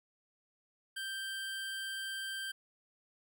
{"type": "tone", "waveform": "25% pulse", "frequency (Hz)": 1571, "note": "G6", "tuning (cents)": 3, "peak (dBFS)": -34, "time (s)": [0.96, 2.52], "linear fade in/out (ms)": 10, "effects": []}